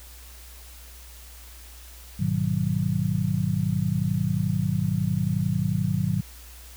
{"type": "chord", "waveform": "sine", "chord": "G# minor seventh", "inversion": "none", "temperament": "just", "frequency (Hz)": [103.83, 124.59, 155.74, 186.89], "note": ["G#2", "B2", "D#3", "F#3"], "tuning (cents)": [0, 16, 2, 18], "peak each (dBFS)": [-28, -29, -26, -27], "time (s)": [2.19, 6.21], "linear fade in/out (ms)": 10, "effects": ["added 60 Hz sine -44 dBFS peak until 6.76 s", "white hiss -48 dBFS RMS until 6.76 s"]}